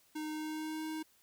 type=tone with pitch glide; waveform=square; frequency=308.3 to 313.9 Hz; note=D#4 to D#4; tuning=-16 to +15 cents; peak=-38 dBFS; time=0.15-1.03 s; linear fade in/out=10 ms; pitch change=+31 cents; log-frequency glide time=0.32-0.83 s; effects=white hiss -68 dBFS RMS until 1.22 s